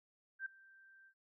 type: tone with ADSR envelope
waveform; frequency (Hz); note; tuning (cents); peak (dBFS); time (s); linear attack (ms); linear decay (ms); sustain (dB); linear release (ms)
sine; 1568; G6; 0; -37; 0.39-1.14; 68; 7; -23; 73
effects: none